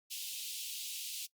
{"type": "high-pass noise", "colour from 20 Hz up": "pink", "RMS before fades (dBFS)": -42, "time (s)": [0.1, 1.27], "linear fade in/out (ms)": 20, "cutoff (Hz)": 2700, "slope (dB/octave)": 48, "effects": ["noise-tail reverb RT60 0.1 s tail -20 dB re dry", "Opus 48 kbps"]}